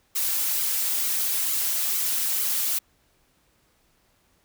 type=noise with flanger; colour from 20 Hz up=blue; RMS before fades=-25 dBFS; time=0.15-2.79 s; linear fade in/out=10 ms; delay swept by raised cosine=1.1 to 6.2 ms; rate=2.2 Hz; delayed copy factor=-0.7; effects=pink hiss -65 dBFS RMS until 4.44 s